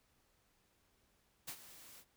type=noise with ADSR envelope; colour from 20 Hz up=white; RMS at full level=-43 dBFS; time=1.47-2.05 s; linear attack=16 ms; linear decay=68 ms; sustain=-14 dB; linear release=65 ms; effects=pink hiss -75 dBFS RMS until 2.16 s